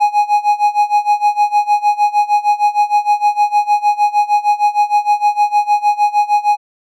triangle tone with tremolo, 830.6 Hz, G#5, in tune, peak -5 dBFS, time 0-6.57 s, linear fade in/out 20 ms, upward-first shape sine, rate 6.5 Hz, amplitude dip 90%, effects none

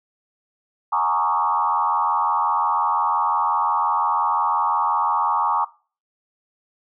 sine tone with frequency modulation, 1021 Hz, C6, 43 cents flat, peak -17 dBFS, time 0.92-5.65 s, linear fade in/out 10 ms, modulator 85.7 Hz, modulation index 2.4, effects noise-tail reverb RT60 0.4 s tail -22 dB re dry

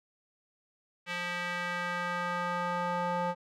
square tone with band-pass filter sweep, 176.2 Hz, F3, 16 cents sharp, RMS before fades -33 dBFS, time 1.06-3.35 s, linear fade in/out 50 ms, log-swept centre 2300 to 830 Hz, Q 1.7, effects none

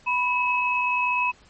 sine tone pair together, 987.8 / 2571 Hz, B5 / E7, 0 / -44 cents, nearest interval octave + perfect fourth, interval 1656 cents, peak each -23 dBFS, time 0.06-1.32 s, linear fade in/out 20 ms, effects pink hiss -55 dBFS RMS until 1.49 s + MP3 32 kbps

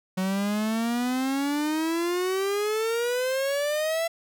45% pulse exponential sweep, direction up, 185 to 673 Hz, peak -24 dBFS, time 0.17-4.08 s, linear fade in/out 10 ms, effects none

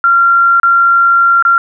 sine tone with dropouts, 1378 Hz, F6, 24 cents flat, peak -5 dBFS, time 0.04-1.58 s, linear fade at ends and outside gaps 1 ms, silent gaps 0.599-0.632 / 1.425-1.451 s, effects none

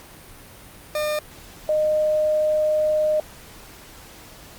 40% pulse / sine tone pair in turn, 604 / 613.5 Hz, D5 / D#5, +48 / -25 cents, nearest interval unison, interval 27 cents, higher second, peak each -21 / -17 dBFS, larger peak second, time 0.95-1.19 / 1.69-3.2 s, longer second, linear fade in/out 2 ms, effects pink hiss -44 dBFS RMS until 4.58 s + Opus 48 kbps

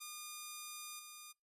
5% pulse tone with level steps, 1212 Hz, D#6, 46 cents flat, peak -34 / -39 dBFS, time 0-1.33 s, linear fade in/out 20 ms, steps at 0.99 s, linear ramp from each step 5 ms, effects noise-tail reverb RT60 0.2 s tail -23 dB re dry + resampled to 32000 Hz

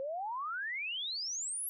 sine exponential sweep, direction up, 523.3 to 11680 Hz, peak -35 dBFS, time 0-1.69 s, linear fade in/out 0 ms, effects none

